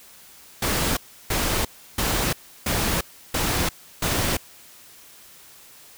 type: noise bursts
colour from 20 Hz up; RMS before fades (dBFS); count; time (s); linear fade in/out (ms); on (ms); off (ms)
pink; -23; 6; 0.62-4.37; 5; 350; 330
effects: white hiss -48 dBFS RMS until 5.97 s